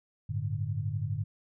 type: chord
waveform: sine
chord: G suspended second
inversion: none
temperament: equal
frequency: 98 / 110 / 146.83 Hz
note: G2 / A2 / D3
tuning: 0 / 0 / 0 cents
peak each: -34 / -33 / -35 dBFS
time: 0.29-1.24 s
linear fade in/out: 10 ms
effects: none